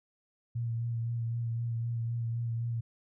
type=tone with vibrato; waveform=sine; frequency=116.54 Hz; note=A#2; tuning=in tune; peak=-30 dBFS; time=0.55-2.81 s; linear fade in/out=10 ms; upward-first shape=sine; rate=3.9 Hz; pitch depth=24 cents each way; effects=none